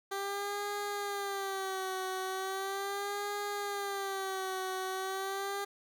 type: tone with vibrato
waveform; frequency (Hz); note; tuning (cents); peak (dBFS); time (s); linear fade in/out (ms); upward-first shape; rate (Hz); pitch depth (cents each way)
15% pulse; 392; G4; 0; -28; 0.11-5.65; 10; sine; 0.38; 75
effects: none